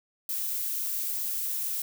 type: noise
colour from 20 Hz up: violet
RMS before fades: -31 dBFS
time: 0.29-1.82 s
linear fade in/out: 2 ms
effects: none

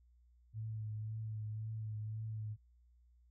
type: tone with vibrato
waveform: sine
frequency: 108.8 Hz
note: A2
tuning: 19 cents flat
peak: -39 dBFS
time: 0.53-2.57 s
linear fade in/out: 50 ms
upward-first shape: triangle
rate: 1.9 Hz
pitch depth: 33 cents each way
effects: added 60 Hz sine -64 dBFS peak until 3.3 s

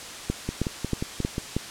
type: two click trains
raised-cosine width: 3 ms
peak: -14 / -11 dBFS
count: 6 / 5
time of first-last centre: 0.49-1.381 / 0.3-1.566 s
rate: 5.61 / 3.16 Hz
effects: white hiss -38 dBFS RMS until 1.7 s + low-pass 8000 Hz 12 dB/octave

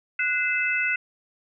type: tone cluster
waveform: sine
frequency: 1476 / 2059 / 2618 Hz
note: F#6 / C7 / E7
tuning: -5 / -28 / -13 cents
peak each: -26 dBFS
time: 0.19-0.96 s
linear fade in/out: 5 ms
effects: none

